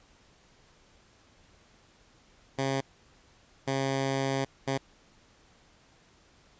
10% pulse tone bursts at uneven times, 135.4 Hz, C#3, 40 cents flat, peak -19 dBFS, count 3, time 2.58-2.81 / 3.67-4.45 / 4.67-4.78 s, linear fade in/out 10 ms, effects pink hiss -61 dBFS RMS until 6.59 s + resampled to 16000 Hz

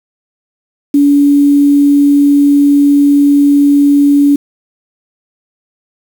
sine tone with quantisation, 285.5 Hz, D4, 49 cents flat, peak -4 dBFS, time 0.94-4.36 s, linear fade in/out 5 ms, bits 5, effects none

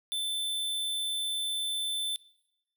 square tone, 3532 Hz, A7, 6 cents sharp, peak -30 dBFS, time 0.12-2.16 s, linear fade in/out 0 ms, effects noise-tail reverb RT60 0.9 s tail -21 dB re dry

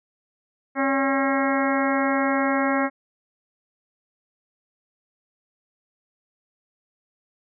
harmonic tone with a mistuned harmonic, 270.5 Hz, C#4, 42 cents flat, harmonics 1 / 2 / 3 / 4 / 5 / 6 / 7 / 8, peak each -23 / -26 / -28 / -29 / -30 / -31 / -31 / -32 dBFS, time 0.75-2.9 s, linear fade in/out 50 ms, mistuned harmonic 2, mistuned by +61 cents, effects none

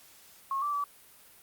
sine tone with pitch steps, 1087 / 1166 / 1150 Hz, C#6 / D6 / D6, -34 / -13 / -37 cents, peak -28 dBFS, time 0.51-0.84 s, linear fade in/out 2 ms, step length 110 ms, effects white hiss -56 dBFS RMS until 1.42 s + Opus 48 kbps

